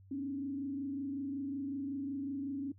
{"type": "tone with frequency modulation", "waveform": "sine", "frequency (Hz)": 276.6, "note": "C#4", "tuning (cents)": -4, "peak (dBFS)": -35, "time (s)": [0.11, 2.72], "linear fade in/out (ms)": 5, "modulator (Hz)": 25.4, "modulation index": 0.61, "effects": ["noise-tail reverb RT60 0.1 s tail -20 dB re dry", "added 96 Hz sine -56 dBFS peak until 2.78 s"]}